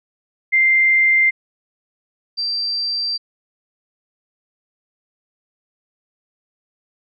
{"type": "tone pair in turn", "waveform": "sine", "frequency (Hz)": [2093, 4699], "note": ["C7", "D8"], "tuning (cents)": [0, 0], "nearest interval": "octave + major second", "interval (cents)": 1400, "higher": "second", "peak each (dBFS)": [-11, -19], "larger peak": "first", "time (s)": [[0.52, 1.31], [2.37, 3.18]], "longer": "second", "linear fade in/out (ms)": 20, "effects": []}